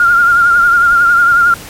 sine tone with vibrato, 1401 Hz, F6, 5 cents sharp, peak -5 dBFS, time 0-1.54 s, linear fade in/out 2 ms, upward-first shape triangle, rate 11 Hz, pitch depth 50 cents each way, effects pink hiss -30 dBFS RMS until 1.69 s + MP3 64 kbps

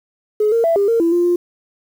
sine tone with pitch steps, 423.9 / 461.3 / 665 / 402 / 460.4 / 335.1 / 348.3 / 350.7 Hz, G#4 / A#4 / E5 / G4 / A#4 / E4 / F4 / F4, +35 / -18 / +15 / +44 / -22 / +29 / -5 / +7 cents, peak -11 dBFS, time 0.4-1.36 s, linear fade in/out 5 ms, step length 120 ms, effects tanh soft clip ceiling -7 dBFS + 7-bit

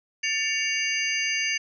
sine tone cluster, 1772 / 2253 / 2792 / 4795 / 6200 Hz, A6 / C#7 / F7 / D8 / G8, +12 / +28 / -1 / +35 / -20 cents, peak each -31 / -28 / -29 / -32 / -32 dBFS, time 0.23-1.58 s, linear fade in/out 10 ms, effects none

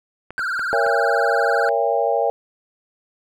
clicks, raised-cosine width 0.5 ms, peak -19 dBFS, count 4, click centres 0.306 / 0.393 / 0.594 / 0.865 s
triangle tone with vibrato, 1472 Hz, F#6, 9 cents flat, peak -19 dBFS, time 0.38-1.69 s, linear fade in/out 0 ms, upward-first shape triangle, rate 20 Hz, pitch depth 170 cents each way
sine chord, A# diminished seventh, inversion none, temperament just, 466.2 / 559.4 / 671.3 / 805.5 Hz, A#4 / C#5 / E5 / G5, 0 / +16 / +31 / +47 cents, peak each -22 dBFS, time 0.73-2.3 s, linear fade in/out 0 ms
effects none

